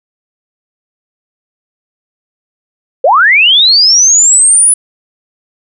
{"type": "linear sweep", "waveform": "sine", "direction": "up", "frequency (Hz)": [475.7, 10050], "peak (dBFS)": -3, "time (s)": [3.04, 4.74], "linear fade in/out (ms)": 5, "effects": []}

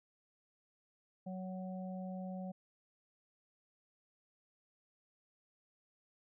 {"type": "harmonic tone", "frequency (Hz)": 186.1, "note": "F#3", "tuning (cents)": 10, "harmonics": [1, 3, 4], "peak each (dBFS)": [-41, -49, -51], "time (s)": [1.26, 2.52], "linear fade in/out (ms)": 10, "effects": []}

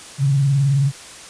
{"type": "tone with vibrato", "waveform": "sine", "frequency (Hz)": 138.59, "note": "C#3", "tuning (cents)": 0, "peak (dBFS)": -13, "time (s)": [0.18, 0.92], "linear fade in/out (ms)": 50, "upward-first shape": "sine", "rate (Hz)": 19, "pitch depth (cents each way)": 75, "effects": ["white hiss -38 dBFS RMS until 1.29 s", "resampled to 22050 Hz"]}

